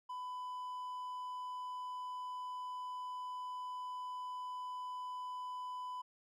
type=tone; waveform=triangle; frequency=1000 Hz; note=B5; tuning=21 cents sharp; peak=-39 dBFS; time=0.09-6.02 s; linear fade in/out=10 ms; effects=none